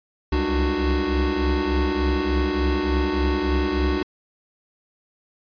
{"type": "tone cluster", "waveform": "square", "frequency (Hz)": [65.5, 68.9, 298.8, 369.4], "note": ["C2", "C#2", "D4", "F#4"], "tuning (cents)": [2, -10, 30, -3], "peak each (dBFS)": -26, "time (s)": [0.32, 4.03], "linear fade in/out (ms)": 5, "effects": ["resampled to 11025 Hz"]}